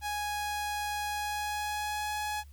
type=tone with pitch glide; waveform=sawtooth; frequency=830.6 to 841.2 Hz; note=G#5 to G#5; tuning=0 to +22 cents; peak=-28 dBFS; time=0.01-2.44 s; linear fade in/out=50 ms; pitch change=+22 cents; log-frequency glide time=1.08-2.13 s; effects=added 71 Hz sine -48 dBFS peak until 2.52 s + white hiss -66 dBFS RMS until 2.52 s